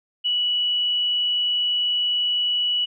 sine tone, 2943 Hz, F#7, 10 cents flat, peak -19 dBFS, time 0.24-2.86 s, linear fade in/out 20 ms, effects none

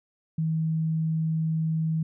sine tone, 160 Hz, D#3, 49 cents sharp, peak -23 dBFS, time 0.38-2.03 s, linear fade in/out 5 ms, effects none

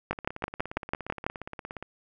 two click trains, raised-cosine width 0.5 ms, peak -11 / -22 dBFS, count 8 / 30, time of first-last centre 0.11-1.265 / 0.13-1.826 s, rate 6.06 / 17.1 Hz, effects none

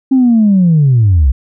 sine linear sweep, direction down, 270 to 58.8 Hz, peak -4 dBFS, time 0.11-1.32 s, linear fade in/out 10 ms, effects tanh soft clip ceiling -2 dBFS

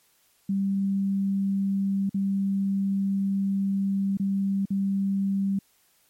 sine tone with dropouts, 196 Hz, G3, in tune, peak -22 dBFS, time 0.49-5.59 s, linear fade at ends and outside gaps 5 ms, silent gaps 2.095-2.143 / 4.172-4.197 / 4.655-4.704 s, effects white hiss -64 dBFS RMS until 6.09 s + MP3 64 kbps

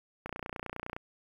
click train, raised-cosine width 0.5 ms, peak -22 dBFS, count 22, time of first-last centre 0.26-0.965 s, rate 29.8 Hz, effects 9-bit

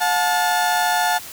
30% pulse tone pair together, 717 / 871.2 Hz, F5 / A5, +45 / -17 cents, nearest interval minor third, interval 338 cents, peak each -17 dBFS, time 0-1.19 s, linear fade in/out 20 ms, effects white hiss -36 dBFS RMS until 1.32 s

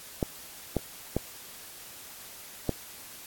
clicks, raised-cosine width 2 ms, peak -12 dBFS, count 4, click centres 0.228 / 0.767 / 1.166 / 2.693 s, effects white hiss -46 dBFS RMS until 3.26 s + AAC 64 kbps

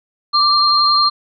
sine tone pair together, 1177 / 4194 Hz, D6 / C8, +3 / +3 cents, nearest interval octave + minor seventh, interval 2200 cents, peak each -13 dBFS, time 0.33-1.1 s, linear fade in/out 20 ms, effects none

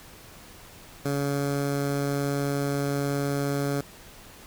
15% pulse tone with notch filter, 141.2 Hz, C#3, 32 cents sharp, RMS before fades -27 dBFS, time 1.05-3.81 s, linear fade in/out 5 ms, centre 2800 Hz, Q 1.2, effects pink hiss -48 dBFS RMS until 4.46 s

